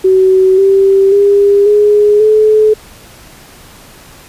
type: tone with pitch steps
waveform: sine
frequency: 377.1 / 389.7 / 402.8 / 416.2 / 430.2 Hz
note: F#4 / G4 / G4 / G#4 / A4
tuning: +33 / -10 / +47 / +4 / -39 cents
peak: -4 dBFS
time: 0.04-2.74 s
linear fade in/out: 10 ms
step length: 540 ms
effects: pink hiss -37 dBFS RMS until 4.28 s + resampled to 32000 Hz